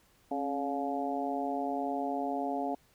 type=harmonic tone with a mistuned harmonic; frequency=141.8 Hz; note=C#3; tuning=40 cents sharp; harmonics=2 / 3 / 4 / 5 / 6; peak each=-35 / -40 / -40 / -34 / -40 dBFS; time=0.31-2.75 s; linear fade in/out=5 ms; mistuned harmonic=2; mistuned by=-59 cents; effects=pink hiss -66 dBFS RMS until 2.94 s